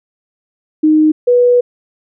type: tone pair in turn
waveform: sine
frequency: 309.2 / 489.3 Hz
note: D#4 / B4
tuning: -11 / -16 cents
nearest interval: minor sixth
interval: 795 cents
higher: second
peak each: -6 dBFS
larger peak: neither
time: 0.83-1.12 / 1.27-1.61 s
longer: second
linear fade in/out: 10 ms
effects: none